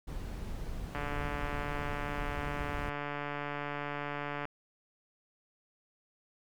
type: noise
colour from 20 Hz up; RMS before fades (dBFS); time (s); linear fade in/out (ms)
brown; -39; 0.07-2.9; 10
type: click train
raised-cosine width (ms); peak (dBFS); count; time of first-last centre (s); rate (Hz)
0.5; -22; 509; 0.95-4.453; 145
effects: none